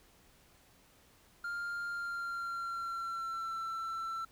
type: tone with pitch glide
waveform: triangle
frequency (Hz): 1400 to 1339.1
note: F6 to E6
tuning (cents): +4 to +27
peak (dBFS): -34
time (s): 1.44-4.25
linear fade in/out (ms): 5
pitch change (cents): -77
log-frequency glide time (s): 1.89-3.57
effects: pink hiss -64 dBFS RMS until 4.31 s